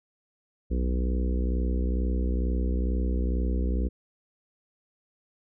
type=harmonic tone with a mistuned harmonic; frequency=62.2 Hz; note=B1; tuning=13 cents sharp; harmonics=1 / 3 / 4 / 5 / 6 / 7 / 8; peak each=-24 / -34 / -36 / -38 / -40 / -41 / -42 dBFS; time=0.7-3.89 s; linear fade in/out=20 ms; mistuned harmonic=1; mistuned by=-32 cents; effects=none